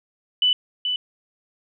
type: tone with echo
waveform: sine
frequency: 2986 Hz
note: F#7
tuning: 15 cents sharp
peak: -15 dBFS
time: 0.42-0.53 s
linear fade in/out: 2 ms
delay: 430 ms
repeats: 1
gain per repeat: -6 dB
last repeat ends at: 0.96 s
effects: none